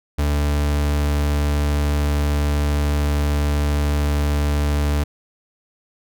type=tone; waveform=40% pulse; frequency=73 Hz; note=D2; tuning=10 cents flat; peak=-16 dBFS; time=0.18-5.04 s; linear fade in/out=10 ms; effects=none